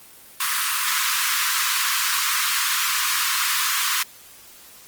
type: high-pass noise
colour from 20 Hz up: pink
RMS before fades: -22 dBFS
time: 0.4-4.03 s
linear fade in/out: 5 ms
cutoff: 1000 Hz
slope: 96 dB/octave
effects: white hiss -46 dBFS RMS until 4.87 s + Opus 24 kbps